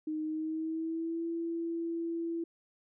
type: tone with pitch glide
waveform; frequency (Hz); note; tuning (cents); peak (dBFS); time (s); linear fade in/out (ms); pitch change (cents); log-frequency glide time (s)
sine; 310 to 334.2; D#4 to E4; -6 to +24; -32; 0.07-2.44; 5; +130; 0.22-1.26
effects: none